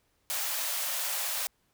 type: high-pass noise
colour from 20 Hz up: white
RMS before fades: -32 dBFS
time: 0.3-1.47 s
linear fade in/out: 0 ms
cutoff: 510 Hz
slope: 96 dB/octave
effects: pink hiss -72 dBFS RMS until 1.73 s